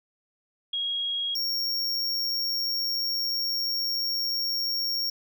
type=tone pair in turn; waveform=sine / square; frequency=3289 / 5531 Hz; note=G#7 / F8; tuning=-18 / -18 cents; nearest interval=major sixth; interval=900 cents; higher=second; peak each=-26 dBFS; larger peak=neither; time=0.73-1.35 / 1.35-5.1 s; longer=second; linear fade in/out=5 ms; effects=none